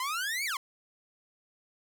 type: exponential two-way sweep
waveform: sawtooth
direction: up then down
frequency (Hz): 995 to 2350 to 995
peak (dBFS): -27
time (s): 0-0.57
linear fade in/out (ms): 2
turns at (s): 0.45
effects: none